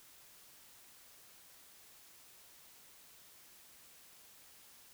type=silence; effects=white hiss -60 dBFS RMS until 4.93 s